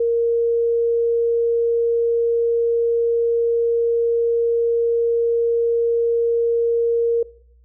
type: tone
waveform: sine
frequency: 466.2 Hz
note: A#4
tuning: in tune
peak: -15 dBFS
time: 0-7.23 s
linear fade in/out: 5 ms
effects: noise-tail reverb RT60 0.6 s tail -21 dB re dry + added 60 Hz sine -49 dBFS peak until 7.64 s